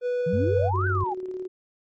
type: tone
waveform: triangle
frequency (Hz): 492.2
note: B4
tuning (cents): -6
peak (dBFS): -21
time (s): 0.01-0.71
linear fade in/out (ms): 50
type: exponential two-way sweep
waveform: sine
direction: up then down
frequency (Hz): 150.2 to 1568 to 773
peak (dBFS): -25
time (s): 0.26-1.14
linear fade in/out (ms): 10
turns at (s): 0.87
type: tone with vibrato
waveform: sine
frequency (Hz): 95.5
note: G2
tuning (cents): -45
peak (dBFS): -23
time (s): 0.33-1.04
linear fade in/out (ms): 5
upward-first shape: square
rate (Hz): 20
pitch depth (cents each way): 45
type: tone with tremolo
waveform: sine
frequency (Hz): 370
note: F#4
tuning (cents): 0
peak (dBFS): -28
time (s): 0.73-1.48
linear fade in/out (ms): 20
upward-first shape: square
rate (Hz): 18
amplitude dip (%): 40
effects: MP3 32 kbps